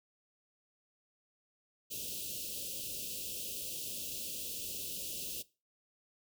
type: band-stop noise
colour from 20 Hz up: white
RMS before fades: -41 dBFS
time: 1.9-5.43 s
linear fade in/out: 20 ms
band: 610 to 2600 Hz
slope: 96 dB/octave
effects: noise-tail reverb RT60 0.3 s tail -20 dB re dry